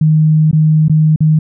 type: tone with dropouts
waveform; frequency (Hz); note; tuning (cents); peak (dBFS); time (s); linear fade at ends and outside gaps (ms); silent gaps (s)
sine; 155.56; D#3; 0; -6; 0.01-1.39; 5; 0.513-0.529 / 0.883-0.896 / 1.161-1.205
effects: none